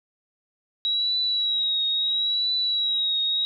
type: tone with vibrato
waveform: sine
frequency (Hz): 3857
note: B7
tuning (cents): -42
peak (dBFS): -21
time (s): 0.85-3.45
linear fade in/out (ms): 0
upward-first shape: triangle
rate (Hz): 0.74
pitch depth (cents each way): 56
effects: none